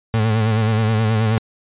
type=tone with vibrato; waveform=35% pulse; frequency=110 Hz; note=A2; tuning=in tune; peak=-13 dBFS; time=0.14-1.38 s; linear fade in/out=0 ms; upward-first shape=sine; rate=9.4 Hz; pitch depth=56 cents each way; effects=resampled to 8000 Hz